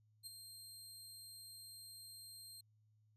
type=tone with ADSR envelope; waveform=20% pulse; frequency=4186 Hz; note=C8; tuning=in tune; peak=-40 dBFS; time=0.23-2.61 s; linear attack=35 ms; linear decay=18 ms; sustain=-7 dB; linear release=5 ms; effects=added 107 Hz sine -70 dBFS peak until 3.16 s + resampled to 32000 Hz